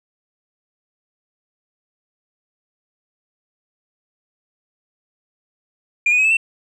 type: tone with pitch steps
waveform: sine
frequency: 2407 / 2475 / 2544 / 2616 / 2689 Hz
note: D7 / D#7 / D#7 / E7 / E7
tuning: +42 / -10 / +38 / -14 / +34 cents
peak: -10 dBFS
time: 6.06-6.37 s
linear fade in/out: 5 ms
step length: 62 ms
effects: tanh soft clip ceiling -11 dBFS